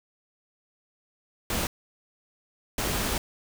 pink noise bursts at uneven times, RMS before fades -28 dBFS, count 2, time 1.5-1.67 / 2.78-3.18 s, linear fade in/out 2 ms, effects none

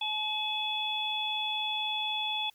harmonic tone, 856 Hz, A5, 48 cents flat, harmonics 1 / 3 / 4, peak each -35 / -36 / -31 dBFS, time 0.01-2.5 s, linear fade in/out 5 ms, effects white hiss -65 dBFS RMS until 2.54 s + MP3 96 kbps

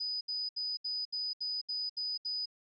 sine tone bursts, 4978 Hz, D#8, in tune, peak -33 dBFS, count 9, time 0-2.458 s, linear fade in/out 10 ms, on 210 ms, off 71 ms, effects none

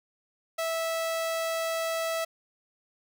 sawtooth tone, 655 Hz, E5, 11 cents flat, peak -24 dBFS, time 0.58-2.25 s, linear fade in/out 10 ms, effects none

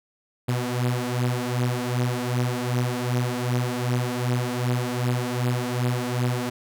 sawtooth beating tone pair, 122.4 / 125 Hz, B2 / B2, -15 / +21 cents, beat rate 2.6 Hz, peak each -21 / -23 dBFS, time 0.48-6.5 s, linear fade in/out 10 ms, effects none

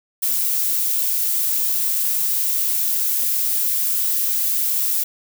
violet noise, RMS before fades -20 dBFS, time 0.22-5.04 s, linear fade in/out 10 ms, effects none

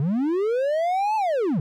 triangle linear two-way sweep, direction up then down, 130 to 887 to 130 Hz, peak -18 dBFS, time 0-1.6 s, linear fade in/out 2 ms, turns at 1.16 s, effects none

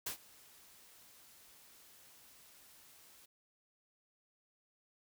white noise with ADSR envelope, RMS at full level -38 dBFS, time 0.06-3.26 s, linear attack 8 ms, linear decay 98 ms, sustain -23 dB, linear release 10 ms, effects none

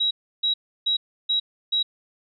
sine tone bursts, 3857 Hz, B7, 42 cents flat, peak -19 dBFS, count 5, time 0-1.83 s, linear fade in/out 10 ms, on 110 ms, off 320 ms, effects none

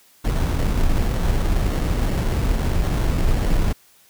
brown noise with sample-and-hold, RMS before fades -19 dBFS, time 0.24-3.73 s, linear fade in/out 10 ms, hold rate 2450 Hz, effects white hiss -54 dBFS RMS until 4.09 s

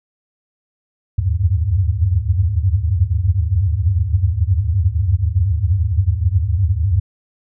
sine tone cluster, 74.7 / 81.8 / 92.6 / 95.9 / 104 Hz, D2 / E2 / F#2 / G2 / G#2, +30 / -13 / +2 / -37 / +3 cents, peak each -20 dBFS, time 1.18-7 s, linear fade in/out 10 ms, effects none

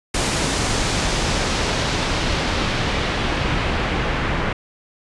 pink noise with low-pass filter sweep, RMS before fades -21 dBFS, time 0.14-4.53 s, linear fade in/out 5 ms, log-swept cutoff 8800 to 2200 Hz, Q 0.98, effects resampled to 24000 Hz

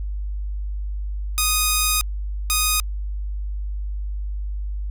5% pulse tone bursts at uneven times, 1243 Hz, D#6, 2 cents flat, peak -6 dBFS, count 2, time 1.38-2.01 / 2.5-2.8 s, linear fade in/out 0 ms, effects added 50 Hz sine -24 dBFS peak until 4.9 s

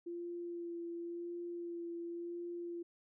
sine tone with vibrato, 343.4 Hz, F4, 29 cents flat, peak -40 dBFS, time 0.06-2.83 s, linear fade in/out 10 ms, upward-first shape sine, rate 0.93 Hz, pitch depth 16 cents each way, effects none

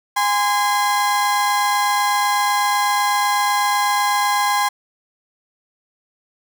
35% pulse tone pair together, 820 / 1032 Hz, G#5 / C6, -22 / -24 cents, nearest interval major third, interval 398 cents, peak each -17 dBFS, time 0.16-4.69 s, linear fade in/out 10 ms, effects none

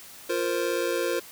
square chord, F suspended fourth, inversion none, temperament just, 349.2 / 465.6 / 523.8 Hz, F4 / Bb4 / C5, 0 / -2 / +2 cents, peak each -30 dBFS, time 0.29-1.2 s, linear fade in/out 10 ms, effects white hiss -46 dBFS RMS until 1.31 s

